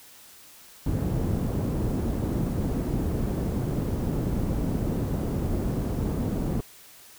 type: low-pass noise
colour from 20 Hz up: white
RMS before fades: -27 dBFS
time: 0.86-6.61 s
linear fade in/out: 5 ms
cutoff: 230 Hz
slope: 12 dB/octave
effects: white hiss -50 dBFS RMS until 7.18 s